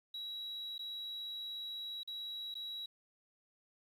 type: tone with dropouts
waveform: sine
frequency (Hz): 3881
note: B7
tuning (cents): -31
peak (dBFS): -39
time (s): 0.14-2.86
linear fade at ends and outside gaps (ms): 5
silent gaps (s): 0.781-0.791 / 2.033-2.075 / 2.542-2.552
effects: tanh soft clip ceiling -38 dBFS + 11-bit